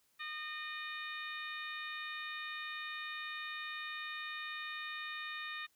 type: harmonic tone with a mistuned harmonic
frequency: 612 Hz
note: D#5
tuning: 29 cents flat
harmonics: 2 / 3 / 4 / 5 / 6 / 7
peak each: -47 / -44 / -47 / -54 / -48 / -59 dBFS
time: 0.19-5.67 s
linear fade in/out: 20 ms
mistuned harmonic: 5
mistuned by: -38 cents
effects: white hiss -74 dBFS RMS until 5.75 s